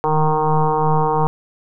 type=tone with frequency modulation; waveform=sine; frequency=463.6 Hz; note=A#4; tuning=10 cents flat; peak=-13 dBFS; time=0.04-1.27 s; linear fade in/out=0 ms; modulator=155 Hz; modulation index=3.9; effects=none